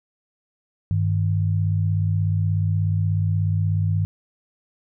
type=tone pair together; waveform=sine; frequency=98.96 / 155.56 Hz; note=G2 / D#3; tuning=+17 / 0 cents; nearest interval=minor sixth; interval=783 cents; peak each=-19 / -24 dBFS; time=0.91-4.05 s; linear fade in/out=0 ms; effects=none